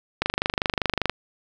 click train, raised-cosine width 0.3 ms, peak -5 dBFS, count 23, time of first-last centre 0.22-1.096 s, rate 25.1 Hz, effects none

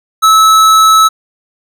sine tone with hard clipping, 1300 Hz, E6, 24 cents flat, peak -5 dBFS, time 0.22-1.09 s, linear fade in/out 20 ms, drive 16 dB, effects none

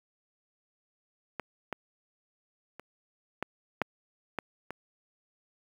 clicks, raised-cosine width 0.5 ms, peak -19 / -18 / -28 / -16 / -10 / -16 / -22 dBFS, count 7, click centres 1.397 / 1.727 / 2.796 / 3.426 / 3.817 / 4.387 / 4.706 s, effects high-pass 150 Hz 12 dB/octave + 8-bit

